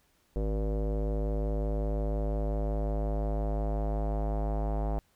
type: tone with low-pass filter sweep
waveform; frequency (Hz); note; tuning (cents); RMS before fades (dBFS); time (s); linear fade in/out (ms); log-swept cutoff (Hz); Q
square; 52.8; G#1; +29; -30; 0.36-4.99; 0; 500 to 750; 3.2
effects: pink hiss -69 dBFS RMS until 5.15 s